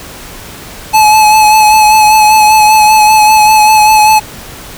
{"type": "tone with vibrato", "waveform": "square", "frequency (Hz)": 858, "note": "A5", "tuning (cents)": -44, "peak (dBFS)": -3, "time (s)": [0.93, 4.2], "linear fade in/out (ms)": 20, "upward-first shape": "sine", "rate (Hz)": 5.1, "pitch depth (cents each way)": 25, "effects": ["pink hiss -28 dBFS RMS until 4.77 s"]}